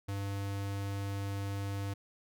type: tone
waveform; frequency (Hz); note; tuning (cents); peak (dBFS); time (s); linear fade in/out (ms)
square; 99.4; G2; +25; -35; 0.08-1.94; 10
effects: none